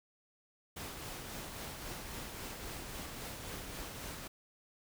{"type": "noise with tremolo", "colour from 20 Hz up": "pink", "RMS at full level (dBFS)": -43, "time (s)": [0.76, 4.28], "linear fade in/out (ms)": 10, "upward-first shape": "triangle", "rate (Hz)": 3.7, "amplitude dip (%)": 35, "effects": []}